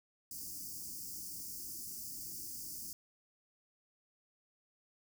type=band-stop noise; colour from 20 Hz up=white; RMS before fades=-45 dBFS; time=0.31-2.93 s; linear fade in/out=2 ms; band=360 to 4700 Hz; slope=96 dB/octave; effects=none